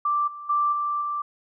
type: tone with level steps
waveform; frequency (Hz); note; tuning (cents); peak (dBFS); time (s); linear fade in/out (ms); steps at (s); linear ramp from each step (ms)
sine; 1174.7; D6; 0; -20 / -35 / -19 / -23 / -25; 0.05-1.22; 5; 0.27 / 0.49 / 0.72 / 1.01; 10
effects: none